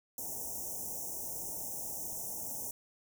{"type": "band-stop noise", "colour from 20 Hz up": "white", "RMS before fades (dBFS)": -40, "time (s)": [0.18, 2.71], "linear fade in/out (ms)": 2, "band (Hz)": [920, 5600], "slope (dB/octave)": 96, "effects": []}